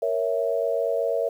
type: chord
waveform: sine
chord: A# diminished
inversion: none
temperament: equal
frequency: 466.2 / 554.4 / 659.3 Hz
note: A#4 / C#5 / E5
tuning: 0 / 0 / 0 cents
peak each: -26 dBFS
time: 0.02-1.29 s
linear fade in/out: 5 ms
effects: 9-bit